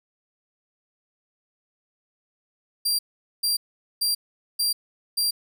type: tone bursts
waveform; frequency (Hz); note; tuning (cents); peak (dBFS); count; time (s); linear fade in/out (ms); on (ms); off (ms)
sawtooth; 4738; D8; +14; -18; 5; 2.85-5.31; 10; 140; 440
effects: none